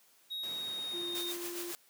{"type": "tone with pitch glide", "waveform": "triangle", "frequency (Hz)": [3781, 3690], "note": ["A#7", "A#7"], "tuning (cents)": [24, -18], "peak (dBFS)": -35, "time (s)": [0.3, 1.33], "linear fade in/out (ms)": 20, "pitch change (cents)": -42, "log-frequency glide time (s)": [0.43, 1.17]}
{"type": "noise", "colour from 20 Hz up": "pink", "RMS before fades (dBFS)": -49, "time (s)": [0.43, 1.22], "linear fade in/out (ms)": 5}
{"type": "tone", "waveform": "triangle", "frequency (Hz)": 347.5, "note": "F4", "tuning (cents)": -9, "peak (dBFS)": -38, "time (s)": [0.93, 1.73], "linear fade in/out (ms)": 20}
{"type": "noise with tremolo", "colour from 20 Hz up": "white", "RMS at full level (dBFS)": -40, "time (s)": [1.15, 1.75], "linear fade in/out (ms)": 0, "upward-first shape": "sine", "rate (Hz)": 7.3, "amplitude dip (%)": 50}
{"effects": ["white hiss -65 dBFS RMS until 1.89 s", "high-pass 200 Hz 12 dB/octave"]}